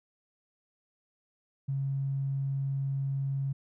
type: tone with tanh clipping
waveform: triangle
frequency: 136.9 Hz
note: C#3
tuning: 21 cents flat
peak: -28 dBFS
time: 1.68-3.53 s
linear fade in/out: 10 ms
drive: 3 dB
effects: none